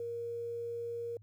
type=tone with quantisation; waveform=sine; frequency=470 Hz; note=A#4; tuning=14 cents sharp; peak=-36 dBFS; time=0-1.17 s; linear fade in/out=2 ms; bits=11; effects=added 105 Hz sine -54 dBFS peak until 1.22 s